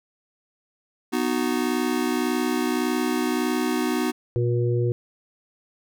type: chord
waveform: square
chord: B major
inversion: none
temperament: just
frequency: 246.9 / 308.7 / 370.4 Hz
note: B3 / D#4 / F#4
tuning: 0 / -14 / +2 cents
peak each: -26 / -27 / -28 dBFS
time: 1.12-4.12 s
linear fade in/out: 20 ms
type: harmonic tone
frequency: 120 Hz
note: B2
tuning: 49 cents flat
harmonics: 1 / 3 / 4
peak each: -21 / -25 / -29 dBFS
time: 4.36-4.92 s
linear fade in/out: 0 ms
effects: none